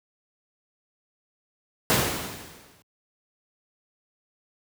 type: noise with exponential decay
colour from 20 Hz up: pink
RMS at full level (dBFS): -19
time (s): 1.9-2.82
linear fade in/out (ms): 0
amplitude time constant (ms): 200
effects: high-pass 80 Hz 12 dB/octave